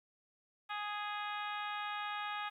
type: harmonic tone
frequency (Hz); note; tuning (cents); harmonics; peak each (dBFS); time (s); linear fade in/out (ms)
415.3; G#4; 0; 2 / 3 / 4 / 5 / 6 / 7 / 8 / 9; -42 / -42 / -45 / -50 / -48 / -53 / -51 / -52; 0.69-2.5; 20
effects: 12-bit